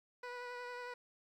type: tone with vibrato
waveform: 15% pulse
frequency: 490.7 Hz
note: B4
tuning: 11 cents flat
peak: -37 dBFS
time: 0.23-0.94 s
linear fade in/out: 5 ms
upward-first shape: triangle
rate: 11 Hz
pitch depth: 19 cents each way
effects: low-pass 4000 Hz 12 dB/octave + 12-bit